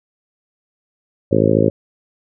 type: harmonic tone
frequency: 53.9 Hz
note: A1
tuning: 35 cents flat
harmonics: 2 / 3 / 4 / 5 / 6 / 7 / 8 / 9 / 10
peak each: -20 / -20 / -20 / -20 / -20 / -20 / -20 / -20 / -20 dBFS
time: 1.31-1.7 s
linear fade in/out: 10 ms
effects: none